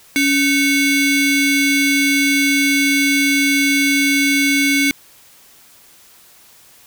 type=ring-modulated tone; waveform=40% pulse; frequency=1244.5 Hz; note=D#6; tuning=in tune; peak=-9 dBFS; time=0.16-4.91 s; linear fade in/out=0 ms; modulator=965 Hz; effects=white hiss -47 dBFS RMS until 6.86 s